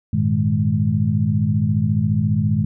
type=tone cluster; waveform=sine; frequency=100.1 / 114.7 / 154.9 / 208.6 Hz; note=G2 / A#2 / D#3 / G#3; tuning=+37 / -28 / -7 / +8 cents; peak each=-21 dBFS; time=0.13-2.65 s; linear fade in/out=5 ms; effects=none